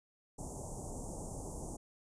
pink band-stop noise, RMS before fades -43 dBFS, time 0.38-1.77 s, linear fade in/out 10 ms, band 930 to 6500 Hz, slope 48 dB/octave, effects resampled to 22050 Hz

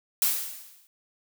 blue noise with exponential decay, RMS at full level -21 dBFS, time 0.22-0.87 s, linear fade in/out 1 ms, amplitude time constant 140 ms, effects none

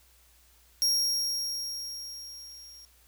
40% pulse tone with level ramp, 5588 Hz, F8, in tune, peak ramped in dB -21 to -47 dBFS, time 0.82-2.85 s, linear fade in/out 0 ms, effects added 60 Hz sine -62 dBFS peak until 3.07 s + white hiss -62 dBFS RMS until 3.07 s

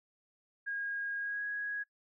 sine tone with pitch glide, 1632 to 1659.6 Hz, G#6 to G#6, -31 to -2 cents, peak -34 dBFS, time 0.66-1.84 s, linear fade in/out 20 ms, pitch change +29 cents, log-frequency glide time 1.19-1.44 s, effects noise-tail reverb RT60 0.1 s tail -21 dB re dry

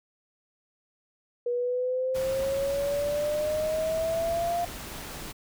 sine exponential sweep, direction up, 481 to 698.5 Hz, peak -25 dBFS, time 1.46-4.65 s, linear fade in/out 5 ms
pink noise, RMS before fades -39 dBFS, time 2.14-5.33 s, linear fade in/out 20 ms
effects none

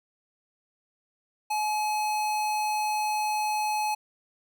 square tone, 850 Hz, G#5, 40 cents sharp, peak -26 dBFS, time 1.5-3.95 s, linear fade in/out 10 ms, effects none

